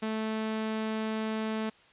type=tone; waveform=sawtooth; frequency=218.9 Hz; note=A3; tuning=9 cents flat; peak=-26 dBFS; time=0.02-1.7 s; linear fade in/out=10 ms; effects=white hiss -59 dBFS RMS until 1.92 s + resampled to 8000 Hz